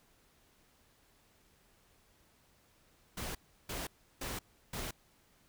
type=noise bursts; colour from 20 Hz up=pink; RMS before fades=-40 dBFS; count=4; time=3.17-4.91 s; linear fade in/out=5 ms; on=180 ms; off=340 ms; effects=pink hiss -68 dBFS RMS until 5.48 s